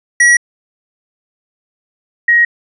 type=tone pair in turn; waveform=square / sine; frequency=1920 / 1888.1 Hz; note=B6 / A#6; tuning=-49 / +22 cents; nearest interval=unison; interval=29 cents; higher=first; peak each=-6 dBFS; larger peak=neither; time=0.2-0.37 / 2.28-2.45 s; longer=neither; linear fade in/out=5 ms; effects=resampled to 24000 Hz